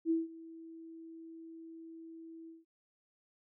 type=tone with ADSR envelope; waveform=sine; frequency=327.3 Hz; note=E4; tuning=12 cents flat; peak=-26 dBFS; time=0.05-2.65 s; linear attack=55 ms; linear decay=170 ms; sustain=-21 dB; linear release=170 ms; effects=none